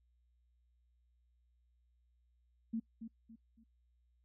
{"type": "tone with echo", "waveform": "sine", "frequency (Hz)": 226, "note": "A3", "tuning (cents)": 47, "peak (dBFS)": -34, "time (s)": [2.73, 2.8], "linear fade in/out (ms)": 10, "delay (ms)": 280, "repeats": 3, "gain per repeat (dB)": -9, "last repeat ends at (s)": 3.64, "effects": ["noise-tail reverb RT60 0.1 s tail -25 dB re dry", "added 60 Hz sine -70 dBFS peak until 4.24 s"]}